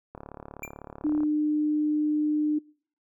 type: click train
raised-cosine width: 1 ms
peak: -26 dBFS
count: 40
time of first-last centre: 0.15-1.233 s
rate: 36 Hz
type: tone with exponential decay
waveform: square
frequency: 2371 Hz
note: D7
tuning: 16 cents sharp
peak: -31 dBFS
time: 0.63-0.73 s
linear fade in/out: 2 ms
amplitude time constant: 21 ms
type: tone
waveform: sine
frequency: 301.6 Hz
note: D4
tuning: 46 cents sharp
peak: -22 dBFS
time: 1.04-2.59 s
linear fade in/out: 10 ms
effects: noise-tail reverb RT60 0.5 s tail -25 dB re dry